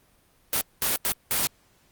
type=noise bursts at uneven times; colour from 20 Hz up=white; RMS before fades=-24 dBFS; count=4; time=0.53-0.61 / 0.82-0.96 / 1.05-1.12 / 1.31-1.47 s; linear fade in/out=0 ms; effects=pink hiss -62 dBFS RMS until 1.91 s + Opus 32 kbps